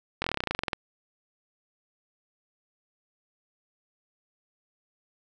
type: slowing click train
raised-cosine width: 0.3 ms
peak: -11 dBFS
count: 16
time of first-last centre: 0.22-0.732 s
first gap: 22 ms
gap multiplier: 1.06
effects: none